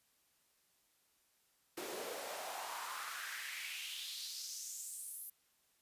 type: noise with high-pass filter sweep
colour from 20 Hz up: pink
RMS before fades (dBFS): -45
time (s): 1.77-5.3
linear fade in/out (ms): 5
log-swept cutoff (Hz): 350 to 12000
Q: 3.3
effects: white hiss -75 dBFS RMS until 5.81 s + resampled to 32000 Hz